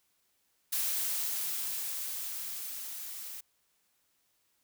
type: noise with level ramp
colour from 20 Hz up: blue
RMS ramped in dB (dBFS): -31 to -43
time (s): 0.72-3.41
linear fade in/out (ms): 10
effects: white hiss -74 dBFS RMS until 4.63 s